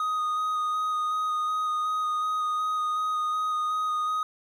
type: tone with vibrato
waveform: triangle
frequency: 1244.5 Hz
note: D#6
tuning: in tune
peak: -23 dBFS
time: 0-4.23 s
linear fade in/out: 2 ms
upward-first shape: square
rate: 2.7 Hz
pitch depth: 10 cents each way
effects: 10-bit